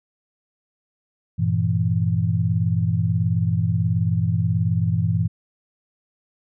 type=chord; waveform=sine; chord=E diminished; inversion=first; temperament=equal; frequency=98 / 116.54 / 164.81 Hz; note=G2 / Bb2 / E3; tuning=0 / 0 / 0 cents; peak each=-22 dBFS; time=1.38-5.28 s; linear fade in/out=20 ms; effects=none